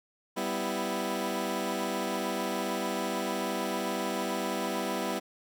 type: chord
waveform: 15% pulse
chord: E minor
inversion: first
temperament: equal with one note detuned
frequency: 196 / 248.9 / 329.6 Hz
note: G3 / B3 / E4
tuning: 0 / +14 / 0 cents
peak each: -28 dBFS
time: 0.36-5.2 s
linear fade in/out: 20 ms
effects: none